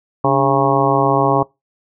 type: harmonic tone with a mistuned harmonic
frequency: 136.4 Hz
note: C#3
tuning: 28 cents flat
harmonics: 1 / 2 / 3 / 4 / 5 / 6 / 7 / 8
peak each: -20 / -20 / -20 / -20 / -20 / -20 / -20 / -20 dBFS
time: 0.24-1.43 s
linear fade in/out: 5 ms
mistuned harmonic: 2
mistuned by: +94 cents
effects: noise-tail reverb RT60 0.2 s tail -22 dB re dry